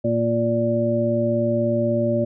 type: harmonic tone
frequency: 116.54 Hz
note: A#2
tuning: in tune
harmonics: 1 / 2 / 3 / 5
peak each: -25 / -23 / -26 / -21 dBFS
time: 0.04-2.25 s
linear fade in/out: 10 ms
effects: none